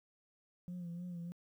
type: tone with vibrato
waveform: sine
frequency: 174.61 Hz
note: F3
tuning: in tune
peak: -39 dBFS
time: 0.68-1.32 s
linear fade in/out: 0 ms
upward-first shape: sine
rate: 3.3 Hz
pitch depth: 48 cents each way
effects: tanh soft clip ceiling -39 dBFS + 12-bit